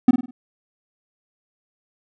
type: tone with echo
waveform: triangle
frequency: 250 Hz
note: B3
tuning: 21 cents sharp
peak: -5 dBFS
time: 0.08-0.11 s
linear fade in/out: 5 ms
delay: 50 ms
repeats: 4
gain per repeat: -8 dB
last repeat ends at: 0.31 s
effects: none